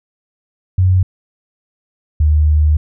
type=tone pair in turn; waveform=sine; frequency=92.5 / 75.99 Hz; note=F#2 / D#2; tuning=0 / -40 cents; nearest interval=minor third; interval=340 cents; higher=first; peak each=-8 dBFS; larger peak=neither; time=0.78-1.03 / 2.2-2.77 s; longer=second; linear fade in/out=5 ms; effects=none